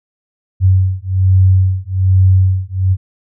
sine beating tone pair, 93.4 / 94.6 Hz, F#2 / F#2, +17 / +39 cents, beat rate 1.2 Hz, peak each -11 dBFS, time 0.6-2.97 s, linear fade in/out 50 ms, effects none

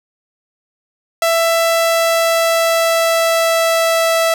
sawtooth tone with pitch glide, 664 to 658.7 Hz, E5 to E5, +12 to -1 cents, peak -8 dBFS, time 1.22-4.34 s, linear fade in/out 2 ms, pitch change -13 cents, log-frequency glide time 1.64-4.21 s, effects none

